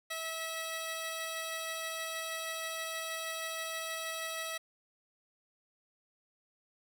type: tone pair together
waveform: 10% pulse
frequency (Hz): 649 / 1940.7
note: E5 / B6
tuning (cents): -27 / -31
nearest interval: octave + perfect fifth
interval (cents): 1896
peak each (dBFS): -29 / -34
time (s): 0.1-4.58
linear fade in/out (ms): 10
effects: none